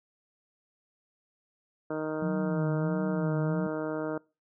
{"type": "harmonic tone", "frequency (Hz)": 155.56, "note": "D#3", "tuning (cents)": 0, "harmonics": [1, 2, 3, 4, 5, 6, 7, 8, 9, 10], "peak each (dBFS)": [-42, -34, -35, -36, -49, -44, -50, -46, -45, -51], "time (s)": [1.9, 4.18], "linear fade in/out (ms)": 5}
{"type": "tone with vibrato", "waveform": "sine", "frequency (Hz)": 168.8, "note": "E3", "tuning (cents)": 41, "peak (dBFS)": -28, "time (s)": [2.22, 3.67], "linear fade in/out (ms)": 5, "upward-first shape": "sine", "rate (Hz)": 1.5, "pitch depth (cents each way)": 180}
{"effects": ["noise-tail reverb RT60 0.3 s tail -24 dB re dry"]}